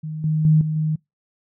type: tone with level steps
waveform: sine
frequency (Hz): 155.56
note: D#3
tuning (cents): 0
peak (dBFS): -26 / -17 / -11 / -20 / -18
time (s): 0.03-0.96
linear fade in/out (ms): 10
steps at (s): 0.24 / 0.45 / 0.61 / 0.76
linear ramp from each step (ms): 2
effects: noise-tail reverb RT60 0.2 s tail -26 dB re dry